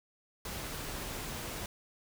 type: noise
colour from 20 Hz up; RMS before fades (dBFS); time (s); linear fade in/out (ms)
pink; -40; 0.45-1.66; 2
effects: none